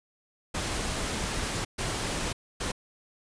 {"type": "noise bursts at uneven times", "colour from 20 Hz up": "pink", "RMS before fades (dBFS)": -31, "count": 3, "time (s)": [[0.54, 1.65], [1.78, 2.33], [2.6, 2.72]], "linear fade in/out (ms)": 10, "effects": ["resampled to 22050 Hz"]}